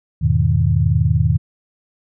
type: chord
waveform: sine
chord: E major seventh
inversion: none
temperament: equal with one note detuned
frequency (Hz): 82.41 / 103.47 / 123.47 / 155.56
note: E2 / G#2 / B2 / D#3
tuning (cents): 0 / -6 / 0 / 0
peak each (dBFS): -18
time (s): 0.21-1.38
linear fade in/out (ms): 20
effects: none